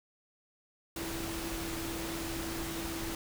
sine tone in noise, 331.2 Hz, E4, 8 cents sharp, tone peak -39 dBFS, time 0.96-3.15 s, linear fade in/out 2 ms, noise pink, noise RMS -39 dBFS, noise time 0.96-3.15 s, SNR -3 dB, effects none

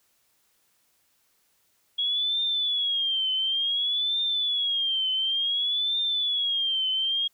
sine tone with vibrato, 3317 Hz, G#7, 3 cents flat, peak -23 dBFS, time 1.98-7.28 s, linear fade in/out 10 ms, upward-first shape triangle, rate 0.56 Hz, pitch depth 150 cents each way, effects white hiss -68 dBFS RMS until 7.33 s

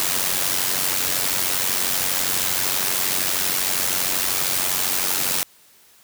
white noise with amplitude modulation, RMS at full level -19 dBFS, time 0-5.43 s, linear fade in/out 0 ms, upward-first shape sine, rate 92.7 Hz, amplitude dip 65%, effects white hiss -53 dBFS RMS until 6.03 s + high-pass 60 Hz 12 dB/octave

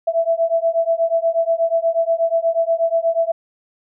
sine beating tone pair, 659.3 / 667.6 Hz, E5 / E5, 0 / +22 cents, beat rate 8.3 Hz, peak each -18 dBFS, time 0.07-3.32 s, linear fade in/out 10 ms, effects none

